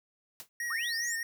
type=noise with exponential decay; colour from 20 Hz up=white; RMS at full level=-40 dBFS; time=0.4-0.49 s; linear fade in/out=0 ms; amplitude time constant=19 ms
type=tone with vibrato; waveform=square; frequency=1864.7 Hz; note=A#6; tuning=in tune; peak=-33 dBFS; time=0.6-1.23 s; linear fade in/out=2 ms; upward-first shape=sine; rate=4.9 Hz; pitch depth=39 cents each way
type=linear sweep; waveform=sine; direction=up; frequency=1010 to 7902 Hz; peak=-34 dBFS; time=0.7-1.16 s; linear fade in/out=10 ms
effects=none